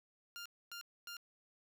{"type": "tone bursts", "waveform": "15% pulse", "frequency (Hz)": 1400, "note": "F6", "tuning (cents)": 4, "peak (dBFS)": -39, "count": 3, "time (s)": [0.36, 1.168], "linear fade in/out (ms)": 0, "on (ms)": 96, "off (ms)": 260, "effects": []}